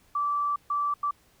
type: tone bursts at uneven times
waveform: sine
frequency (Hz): 1162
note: D6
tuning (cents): -19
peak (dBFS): -24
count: 3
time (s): 0.15-0.56 / 0.7-0.94 / 1.03-1.11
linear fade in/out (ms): 5
effects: pink hiss -62 dBFS RMS until 1.4 s